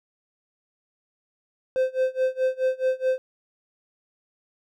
triangle tone with tremolo, 518 Hz, C5, 17 cents flat, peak -16 dBFS, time 1.76-3.18 s, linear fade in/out 0 ms, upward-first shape sine, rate 4.7 Hz, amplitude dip 95%, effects none

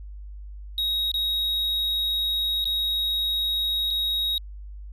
triangle tone with dropouts, 3787 Hz, A#7, 27 cents sharp, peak -21 dBFS, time 0.78-4.38 s, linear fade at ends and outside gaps 1 ms, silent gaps 1.116-1.141 / 2.643-2.654 / 3.905-3.909 s, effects added 50 Hz sine -36 dBFS peak until 4.92 s

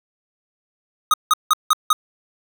square tone bursts, 1251 Hz, D#6, 9 cents sharp, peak -12 dBFS, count 5, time 1.11-1.93 s, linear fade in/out 2 ms, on 28 ms, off 170 ms, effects none

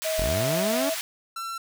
pink high-pass noise, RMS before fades -32 dBFS, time 0.02-1.01 s, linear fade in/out 0 ms, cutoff 1800 Hz, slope 12 dB/octave
sine tone with pitch glide, 636 to 649.7 Hz, D#5 to E5, +38 to -25 cents, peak -25 dBFS, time 0.04-0.95 s, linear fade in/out 20 ms, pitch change +37 cents, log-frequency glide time 0.2-0.37 s
sawtooth linear sweep, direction up, 30.87 to 293.7 Hz, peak -22 dBFS, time 0.18-0.9 s, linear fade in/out 10 ms
45% pulse tone, 1348 Hz, E6, 38 cents sharp, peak -31 dBFS, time 1.36-1.58 s, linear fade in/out 5 ms
effects none

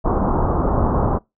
pink low-pass noise, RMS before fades -18 dBFS, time 0.04-1.19 s, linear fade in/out 20 ms, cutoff 1200 Hz, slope 48 dB/octave, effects noise-tail reverb RT60 0.2 s tail -24 dB re dry

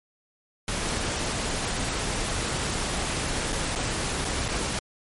pink noise with dropouts, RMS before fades -28 dBFS, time 0.68-4.79 s, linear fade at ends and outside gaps 1 ms, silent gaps 3.523-3.527 / 3.752-3.758 / 4.246-4.251 / 4.48-4.486 s, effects MP3 48 kbps

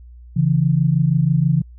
sine tone pair together, 138.59 / 164.81 Hz, C#3 / E3, 0 / 0 cents, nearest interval minor third, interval 300 cents, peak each -16 dBFS, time 0.36-1.62 s, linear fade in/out 10 ms, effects added 60 Hz sine -38 dBFS peak until 1.78 s

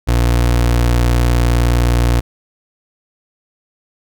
30% pulse tone, 59.5 Hz, A#1, 36 cents sharp, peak -8 dBFS, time 0.07-2.21 s, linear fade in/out 20 ms, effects none

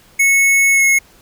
square tone with pitch glide, 2200 to 2175 Hz, C#7 to C#7, -14 to -33 cents, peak -10 dBFS, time 0.19-0.99 s, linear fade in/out 10 ms, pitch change -19 cents, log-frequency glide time 0.72-0.84 s, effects pink hiss -48 dBFS RMS until 1.21 s

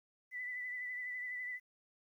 sine tone with vibrato, 1989 Hz, B6, 12 cents sharp, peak -39 dBFS, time 0.31-1.6 s, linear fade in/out 50 ms, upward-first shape sine, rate 12 Hz, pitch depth 28 cents each way, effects 12-bit

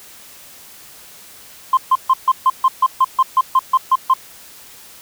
sine tone bursts, 1046.5 Hz, C6, in tune, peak -7 dBFS, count 14, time 1.73-4.138 s, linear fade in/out 5 ms, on 42 ms, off 140 ms, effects tanh soft clip ceiling -5 dBFS + white hiss -41 dBFS RMS until 5.01 s

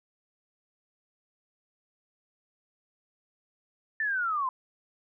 sine linear sweep, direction down, 1792 to 1000 Hz, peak -26 dBFS, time 4-4.49 s, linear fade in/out 2 ms, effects none

